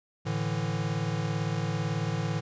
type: chord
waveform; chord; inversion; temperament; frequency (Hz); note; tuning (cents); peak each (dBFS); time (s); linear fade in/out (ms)
square; A suspended fourth; none; equal; 110 / 146.83 / 164.81; A2 / D3 / E3; 0 / 0 / 0; -33; 0.25-2.41; 20
effects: resampled to 16000 Hz